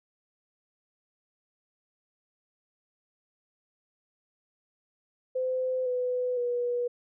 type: tone with pitch steps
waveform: sine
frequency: 513 / 499 / 485.3 Hz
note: C5 / B4 / B4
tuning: -34 / +18 / -30 cents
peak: -26 dBFS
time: 5.35-6.88 s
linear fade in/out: 10 ms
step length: 510 ms
effects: none